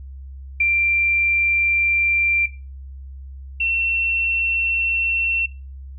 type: tone pair in turn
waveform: sine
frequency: 2365 / 2707 Hz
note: D7 / E7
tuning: +12 / +45 cents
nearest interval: major second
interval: 233 cents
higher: second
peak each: -14 / -18 dBFS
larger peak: first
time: 0.6-2.46 / 3.6-5.46 s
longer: neither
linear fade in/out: 5 ms
effects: noise-tail reverb RT60 0.3 s tail -18 dB re dry + added 67 Hz sine -33 dBFS peak until 5.98 s